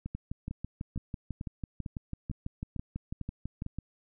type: two click trains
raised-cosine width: 5 ms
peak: -23 / -24 dBFS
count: 23 / 9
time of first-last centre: 0.15-3.786 / 0.06-3.664 s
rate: 6.05 / 2.22 Hz
effects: none